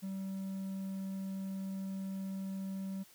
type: tone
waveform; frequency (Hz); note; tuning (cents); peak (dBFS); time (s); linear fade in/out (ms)
triangle; 192.5; G3; -31; -35; 0.02-3.04; 20
effects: white hiss -61 dBFS RMS until 3.14 s